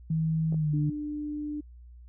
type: tone with pitch glide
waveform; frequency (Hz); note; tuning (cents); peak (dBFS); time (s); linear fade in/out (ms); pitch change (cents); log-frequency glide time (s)
sine; 160 to 149.29; D#3 to D3; +49 to +29; -24; 0.1-0.9; 5; -120; 0.53-0.71
type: clicks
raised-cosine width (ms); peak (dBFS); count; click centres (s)
2; -28; 2; 0.525 / 0.544
type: tone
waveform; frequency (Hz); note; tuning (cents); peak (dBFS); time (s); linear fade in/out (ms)
sine; 297.4; D4; +22; -31; 0.73-1.61; 10
effects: added 60 Hz sine -46 dBFS peak until 2.08 s